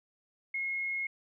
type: tone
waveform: sine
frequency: 2161 Hz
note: C#7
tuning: 45 cents flat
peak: -31 dBFS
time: 0.54-1.07 s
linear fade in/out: 5 ms
effects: none